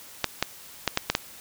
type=clicks; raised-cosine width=0.2 ms; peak=-4 dBFS; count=6; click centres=0.243 / 0.426 / 0.877 / 0.974 / 1.1 / 1.151 s; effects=white hiss -46 dBFS RMS until 1.4 s